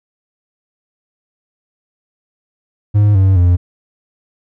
triangle tone with pitch steps, 103.83 / 95.76 / 88.32 Hz, G#2 / G2 / F2, 0 / -40 / +20 cents, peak -5 dBFS, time 2.94-3.57 s, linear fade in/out 20 ms, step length 210 ms, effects none

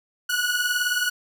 sawtooth beating tone pair, 1456 / 1475 Hz, F#6 / F#6, -28 / -6 cents, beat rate 19 Hz, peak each -21 dBFS, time 0.29-1.1 s, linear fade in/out 10 ms, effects none

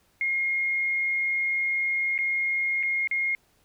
sine tone with dropouts, 2142 Hz, C7, 40 cents sharp, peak -23 dBFS, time 0.21-3.35 s, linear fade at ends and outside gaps 1 ms, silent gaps 2.179-2.188 / 2.829-2.833 / 3.074-3.112 s, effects pink hiss -65 dBFS RMS until 3.64 s

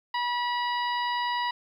harmonic tone, 970 Hz, B5, 31 cents flat, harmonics 1 / 2 / 3 / 4 / 5, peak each -27 / -33 / -37 / -39 / -41 dBFS, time 0.14-1.51 s, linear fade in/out 5 ms, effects 10-bit

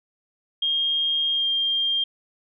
sine tone with pitch glide, 3229 to 3201 Hz, G#7 to G7, -49 to +36 cents, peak -20 dBFS, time 0.62-2.04 s, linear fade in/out 5 ms, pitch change -15 cents, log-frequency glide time 1.33-1.46 s, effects none

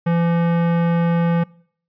sine tone with hard clipping, 169.5 Hz, E3, 49 cents sharp, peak -17 dBFS, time 0.06-1.44 s, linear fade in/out 10 ms, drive 18 dB, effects noise-tail reverb RT60 0.6 s tail -24 dB re dry + resampled to 11025 Hz

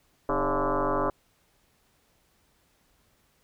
sine tone with frequency modulation, 307.7 Hz, D#4, 19 cents flat, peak -23 dBFS, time 0.29-1.1 s, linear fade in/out 2 ms, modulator 142 Hz, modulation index 6.8, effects pink hiss -67 dBFS RMS until 3.43 s

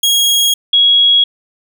sawtooth / sine tone pair in turn, 3293 / 3320 Hz, G#7 / G#7, -15 / -1 cents, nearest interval unison, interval 14 cents, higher second, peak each -6 dBFS, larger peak neither, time 0.03-0.54 / 0.73-1.24 s, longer neither, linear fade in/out 5 ms, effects none

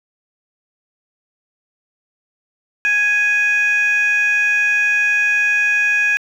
sine tone pair together, 1661.2 / 2489 Hz, G#6 / D#7, 0 / 0 cents, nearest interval perfect fifth, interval 700 cents, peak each -14 dBFS, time 2.85-6.17 s, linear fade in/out 0 ms, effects tanh soft clip ceiling -9 dBFS + 8-bit

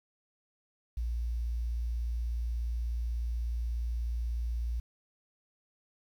sine tone with quantisation, 58.27 Hz, A#1, in tune, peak -30 dBFS, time 0.97-4.8 s, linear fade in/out 5 ms, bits 10, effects none

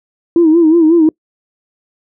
sine tone with vibrato, 326.6 Hz, E4, 16 cents flat, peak -4 dBFS, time 0.36-1.09 s, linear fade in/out 2 ms, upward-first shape sine, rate 5.5 Hz, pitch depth 95 cents each way, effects noise-tail reverb RT60 0.1 s tail -26 dB re dry + tanh soft clip ceiling -1 dBFS

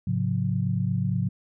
sine tone cluster, 106.6 / 135 / 179.9 Hz, G#2 / C#3 / F#3, +46 / -45 / -48 cents, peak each -27 dBFS, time 0.07-1.29 s, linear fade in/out 5 ms, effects none

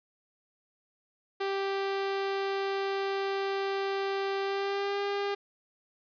sawtooth tone with pitch glide, 392 to 402.1 Hz, G4 to G4, 0 to +44 cents, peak -25 dBFS, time 1.4-5.35 s, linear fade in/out 10 ms, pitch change +44 cents, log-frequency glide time 4.42-5 s, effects resampled to 11025 Hz + 11-bit

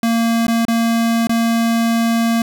square tone with dropouts, 230 Hz, A#3, 23 cents flat, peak -14 dBFS, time 0.03-2.42 s, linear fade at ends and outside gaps 2 ms, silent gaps 0.468-0.481 / 0.652-0.682 / 1.271-1.294 s, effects none

